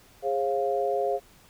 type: tone cluster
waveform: sine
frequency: 412.2 / 539 / 699 Hz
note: G#4 / C#5 / F5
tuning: -13 / -49 / +1 cents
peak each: -28 dBFS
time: 0.22-1.2 s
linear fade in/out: 50 ms
effects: pink hiss -56 dBFS RMS until 1.49 s